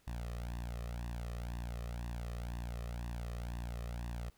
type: tone with flanger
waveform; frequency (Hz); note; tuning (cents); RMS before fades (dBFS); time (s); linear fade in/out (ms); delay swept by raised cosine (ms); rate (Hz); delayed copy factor
sawtooth; 59; A#1; +22; -41; 0.07-4.3; 5; 1.1 to 1.63; 2; +0.9
effects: pink hiss -70 dBFS RMS until 4.37 s